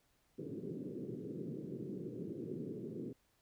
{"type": "band-pass noise", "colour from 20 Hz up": "white", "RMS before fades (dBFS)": -44, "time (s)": [0.38, 3.13], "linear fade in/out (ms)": 10, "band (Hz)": [120, 420], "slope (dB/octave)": 48, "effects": ["pink hiss -75 dBFS RMS until 3.41 s"]}